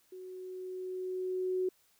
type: tone with level ramp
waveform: sine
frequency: 370 Hz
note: F#4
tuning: in tune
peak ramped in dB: -44 to -28 dBFS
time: 0.12-1.69 s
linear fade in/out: 5 ms
effects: white hiss -69 dBFS RMS until 1.99 s